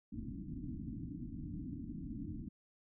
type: low-pass noise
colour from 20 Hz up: white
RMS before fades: -44 dBFS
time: 0.12-2.49 s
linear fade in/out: 10 ms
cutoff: 310 Hz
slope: 96 dB/octave
effects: none